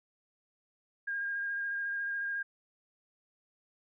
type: tone with vibrato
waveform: sine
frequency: 1616 Hz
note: G#6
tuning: 48 cents flat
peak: -32 dBFS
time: 1.07-2.43 s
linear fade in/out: 10 ms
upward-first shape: square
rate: 14 Hz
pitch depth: 11 cents each way
effects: none